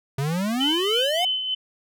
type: exponential sweep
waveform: square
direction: up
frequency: 132 to 749 Hz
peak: -23 dBFS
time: 0.18-1.25 s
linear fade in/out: 5 ms
type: tone with tremolo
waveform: sine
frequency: 3041 Hz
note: F#7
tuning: 47 cents sharp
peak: -20 dBFS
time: 0.6-1.55 s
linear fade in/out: 10 ms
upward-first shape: sine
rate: 3.3 Hz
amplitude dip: 50%
effects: none